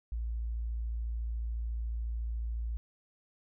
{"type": "tone", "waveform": "sine", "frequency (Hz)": 57, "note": "A#1", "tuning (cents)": -38, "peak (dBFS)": -32, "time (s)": [0.12, 2.77], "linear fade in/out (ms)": 0, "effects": []}